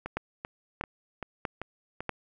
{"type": "two click trains", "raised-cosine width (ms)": 0.5, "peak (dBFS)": [-20, -15], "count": [6, 4], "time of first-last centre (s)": [[0.06, 2.006], [0.17, 2.093]], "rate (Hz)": [2.57, 1.56], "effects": []}